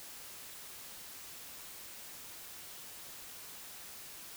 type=silence; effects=white hiss -49 dBFS RMS until 4.36 s